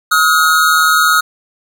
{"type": "tone pair together", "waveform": "square", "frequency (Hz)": [1272, 1430.9], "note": ["D#6", "F6"], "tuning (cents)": [38, 42], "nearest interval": "major second", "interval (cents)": 204, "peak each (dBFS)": -12, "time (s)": [0.11, 1.21], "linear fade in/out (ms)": 10, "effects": []}